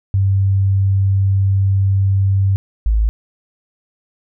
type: tone pair in turn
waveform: sine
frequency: 97.4 / 53.99 Hz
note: G2 / A1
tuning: -11 / -32 cents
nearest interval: minor seventh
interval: 1021 cents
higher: first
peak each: -11 dBFS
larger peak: neither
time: 0.14-2.56 / 2.86-3.09 s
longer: first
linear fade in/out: 0 ms
effects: none